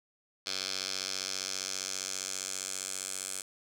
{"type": "tone with band-pass filter sweep", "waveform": "10% pulse", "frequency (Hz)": 95, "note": "F#2", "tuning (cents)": 46, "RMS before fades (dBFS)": -37, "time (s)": [0.46, 3.42], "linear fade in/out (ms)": 5, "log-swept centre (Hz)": [4700, 8300], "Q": 2.5, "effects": []}